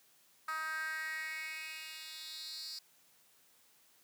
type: tone with high-pass filter sweep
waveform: 10% pulse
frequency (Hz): 315.6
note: D#4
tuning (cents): +25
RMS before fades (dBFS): -42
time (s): 0.48-2.79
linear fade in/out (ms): 5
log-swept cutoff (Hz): 1300 to 4800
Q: 5.1
effects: white hiss -67 dBFS RMS until 4.03 s + high-pass 100 Hz 12 dB/octave